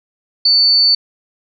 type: tone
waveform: sine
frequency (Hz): 4500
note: C#8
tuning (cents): +25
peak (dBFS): -8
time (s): 0.45-0.95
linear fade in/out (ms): 5
effects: none